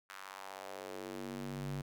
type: tone with high-pass filter sweep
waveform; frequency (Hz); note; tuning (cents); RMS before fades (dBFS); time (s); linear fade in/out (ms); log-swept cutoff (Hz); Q
square; 48.03; G1; -35; -44; 0.09-1.82; 10; 1400 to 120; 1.9
effects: none